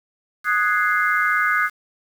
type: chord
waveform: sine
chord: Ab dominant seventh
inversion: second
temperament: equal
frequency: 1244.5 / 1480 / 1661.2 / 2093 Hz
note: Eb6 / Gb6 / Ab6 / C7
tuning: 0 / 0 / 0 / 0 cents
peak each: -21 / -21 / -23 / -24 dBFS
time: 0.44-1.7 s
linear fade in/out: 50 ms
effects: 7-bit